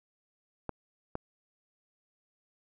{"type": "clicks", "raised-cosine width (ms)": 1, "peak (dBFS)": -20, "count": 2, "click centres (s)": [0.693, 1.154], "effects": []}